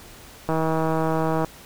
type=click train; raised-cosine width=1 ms; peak=-10 dBFS; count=154; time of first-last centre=0.49-1.446 s; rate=160 Hz; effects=pink hiss -45 dBFS RMS until 1.65 s